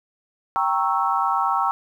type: chord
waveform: sine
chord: G diminished seventh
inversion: none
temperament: equal with one note detuned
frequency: 784 / 932.3 / 1101.7 / 1318.5 Hz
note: G5 / Bb5 / Db6 / Fb6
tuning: 0 / 0 / -11 / 0 cents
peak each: -24 dBFS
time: 0.56-1.71 s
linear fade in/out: 0 ms
effects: 9-bit